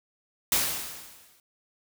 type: noise with exponential decay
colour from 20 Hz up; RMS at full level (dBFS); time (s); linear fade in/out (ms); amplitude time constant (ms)
white; -22; 0.52-1.4; 1; 190
effects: none